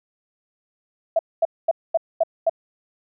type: tone bursts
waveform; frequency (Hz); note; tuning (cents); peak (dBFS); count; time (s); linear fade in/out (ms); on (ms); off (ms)
sine; 659.3; E5; 0; -14; 6; 1.16-2.496; 5; 31; 230
effects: none